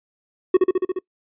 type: tone with echo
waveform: triangle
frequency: 370 Hz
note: F#4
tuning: in tune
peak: -7 dBFS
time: 0.54-0.57 s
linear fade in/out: 5 ms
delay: 70 ms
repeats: 6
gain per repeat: -2 dB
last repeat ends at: 0.99 s
effects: noise-tail reverb RT60 0.1 s tail -23 dB re dry + resampled to 8000 Hz